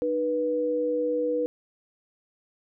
sine tone pair together, 304.9 / 488.1 Hz, D#4 / B4, -35 / -20 cents, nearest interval minor sixth, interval 815 cents, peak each -30 / -24 dBFS, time 0.02-1.46 s, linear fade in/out 0 ms, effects none

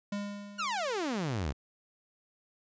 square tone with exponential decay, 203.4 Hz, G#3, 36 cents flat, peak -32 dBFS, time 0.12-1.27 s, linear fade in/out 5 ms, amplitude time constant 250 ms
sawtooth exponential sweep, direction down, 1480 to 62.8 Hz, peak -27 dBFS, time 0.58-1.53 s, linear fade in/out 20 ms
effects resampled to 16000 Hz

